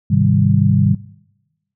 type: chord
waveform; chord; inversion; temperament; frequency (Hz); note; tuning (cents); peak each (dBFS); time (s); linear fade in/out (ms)
sine; Ab major seventh; none; equal; 103.83 / 130.81 / 155.56 / 196; Ab2 / C3 / Eb3 / G3; 0 / 0 / 0 / 0; -16; 0.1-0.95; 10
effects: noise-tail reverb RT60 1.0 s tail -22 dB re dry